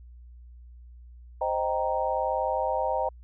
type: chord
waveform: sine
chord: C minor seventh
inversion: none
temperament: equal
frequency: 523.3 / 622.3 / 784 / 932.3 Hz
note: C5 / Eb5 / G5 / Bb5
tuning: 0 / 0 / 0 / 0 cents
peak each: -30 dBFS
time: 1.41-3.09 s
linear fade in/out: 5 ms
effects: added 60 Hz sine -45 dBFS peak until 3.23 s